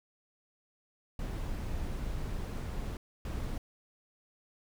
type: noise bursts at uneven times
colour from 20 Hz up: brown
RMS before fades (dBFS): -36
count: 2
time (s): 1.19-2.97 / 3.25-3.58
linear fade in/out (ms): 2
effects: none